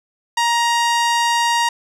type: tone with low-pass filter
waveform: sawtooth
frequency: 940 Hz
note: A#5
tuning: 14 cents sharp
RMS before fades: -17 dBFS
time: 0.37-1.69 s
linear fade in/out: 5 ms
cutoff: 7700 Hz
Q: 1
effects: none